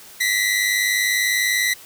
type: tone pair together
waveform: sawtooth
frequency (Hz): 1929.9 / 2030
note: B6 / B6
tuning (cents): -40 / +47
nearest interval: minor second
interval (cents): 87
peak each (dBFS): -17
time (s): 0.2-1.74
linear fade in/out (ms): 10
effects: white hiss -43 dBFS RMS until 1.85 s